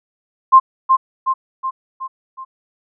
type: tone with echo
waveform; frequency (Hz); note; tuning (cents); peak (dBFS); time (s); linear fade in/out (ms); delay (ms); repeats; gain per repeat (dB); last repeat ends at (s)
sine; 1054; C6; +12; -3; 0.52-0.6; 20; 370; 5; -5; 2.45
effects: none